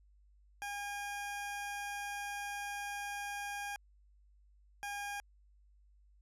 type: tone bursts at uneven times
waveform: 20% pulse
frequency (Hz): 812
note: G#5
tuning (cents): -39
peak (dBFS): -34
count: 2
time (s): 0.62-3.76 / 4.83-5.2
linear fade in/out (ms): 0
effects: added 50 Hz sine -62 dBFS peak until 6.21 s + resampled to 32000 Hz